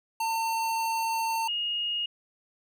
square / sine tone pair in turn, 903 / 2862 Hz, A5 / F7, +45 / +42 cents, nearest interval octave + minor sixth, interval 1997 cents, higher second, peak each -27 dBFS, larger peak neither, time 0.2-1.48 / 1.48-2.06 s, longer first, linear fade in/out 5 ms, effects none

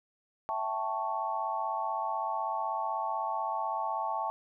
sine chord, A dominant seventh, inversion second, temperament equal, 659.3 / 784 / 880 / 1108.7 Hz, E5 / G5 / A5 / C#6, 0 / 0 / 0 / 0 cents, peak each -38 / -37 / -33 / -36 dBFS, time 0.49-4.3 s, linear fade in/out 0 ms, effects none

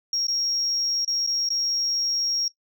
sine tone with dropouts, 5588 Hz, F8, in tune, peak -21 dBFS, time 0.13-2.48 s, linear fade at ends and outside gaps 2 ms, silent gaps 0.269-0.282 / 1.048-1.077 / 1.265-1.273 / 1.489-1.503 s, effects noise-tail reverb RT60 0.1 s tail -18 dB re dry + tanh soft clip ceiling -18 dBFS

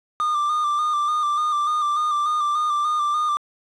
triangle tone with vibrato, 1200 Hz, D6, 37 cents sharp, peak -17 dBFS, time 0.2-3.37 s, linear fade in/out 0 ms, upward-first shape square, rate 3.4 Hz, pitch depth 31 cents each way, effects resampled to 24000 Hz + 8-bit

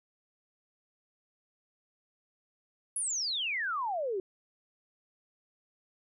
sine exponential sweep, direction down, 10800 to 362.1 Hz, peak -30 dBFS, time 2.96-4.2 s, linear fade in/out 2 ms, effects none

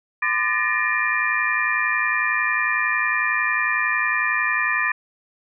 sine tone cluster, 1022 / 1193 / 1752 / 1863 / 2394 Hz, C6 / D6 / A6 / A#6 / D7, -41 / +27 / -8 / -2 / +33 cents, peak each -29 / -27 / -23 / -24 / -25 dBFS, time 0.22-4.92 s, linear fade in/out 5 ms, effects none

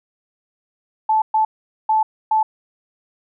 sine tone bursts at uneven times, 872 Hz, A5, 16 cents flat, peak -13 dBFS, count 4, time 1.09-1.22 / 1.34-1.45 / 1.89-2.03 / 2.31-2.43 s, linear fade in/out 5 ms, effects none

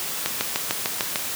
click train, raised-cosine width 0.2 ms, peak -4 dBFS, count 7, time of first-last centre 0.26-1.158 s, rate 6.68 Hz, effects white hiss -29 dBFS RMS until 1.35 s + high-pass 100 Hz 12 dB/octave

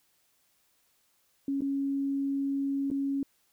sine tone with dropouts, 276.4 Hz, C#4, 5 cents flat, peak -27 dBFS, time 1.48-3.23 s, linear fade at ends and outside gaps 2 ms, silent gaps 1.608-1.619 / 2.903-2.913 s, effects white hiss -70 dBFS RMS until 3.52 s

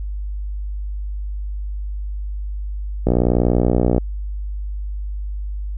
click train, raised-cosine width 2 ms, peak -3 dBFS, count 56, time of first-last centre 3.07-3.981 s, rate 60.4 Hz, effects added 50 Hz sine -23 dBFS peak until 5.77 s

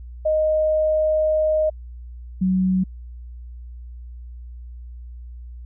sine tone pair in turn, 621 / 186.45 Hz, D#5 / F#3, -3 / +14 cents, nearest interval octave + major sixth, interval 2083 cents, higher first, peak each -16 dBFS, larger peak neither, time 0.25-1.7 / 2.41-2.84 s, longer first, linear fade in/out 10 ms, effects added 60 Hz sine -34 dBFS peak until 5.65 s

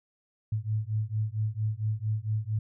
sine beating tone pair, 106 / 110.4 Hz, G#2 / A2, +36 / +6 cents, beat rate 4.4 Hz, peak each -30 dBFS, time 0.52-2.59 s, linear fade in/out 5 ms, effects none

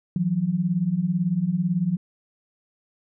sine beating tone pair, 163.6 / 181.6 Hz, E3 / F#3, -13 / -32 cents, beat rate 18 Hz, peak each -25 / -22 dBFS, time 0.16-1.97 s, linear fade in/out 2 ms, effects none

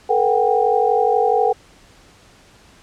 sine tone cluster, 436.1 / 480.7 / 745 / 797 Hz, A4 / B4 / F#5 / G5, -15 / -47 / +12 / +28 cents, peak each -19 dBFS, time 0.09-1.53 s, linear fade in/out 10 ms, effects pink hiss -49 dBFS RMS until 2.82 s + low-pass 8000 Hz 12 dB/octave

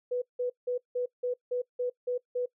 sine tone bursts, 493.9 Hz, B4, in tune, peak -27 dBFS, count 9, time 0.11-2.46 s, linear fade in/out 10 ms, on 110 ms, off 170 ms, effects noise-tail reverb RT60 0.1 s tail -22 dB re dry

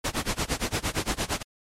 pink noise with tremolo, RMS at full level -25 dBFS, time 0.04-1.43 s, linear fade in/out 10 ms, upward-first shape sine, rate 8.7 Hz, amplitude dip 95%, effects low-pass 10000 Hz 12 dB/octave + MP3 64 kbps

